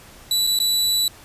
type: tone with dropouts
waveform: sawtooth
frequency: 3951 Hz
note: B7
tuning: in tune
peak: -14 dBFS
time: 0.31-1.08 s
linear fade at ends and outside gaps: 2 ms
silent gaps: 0.468-0.472 / 0.589-0.6 s
effects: pink hiss -45 dBFS RMS until 1.24 s + resampled to 32000 Hz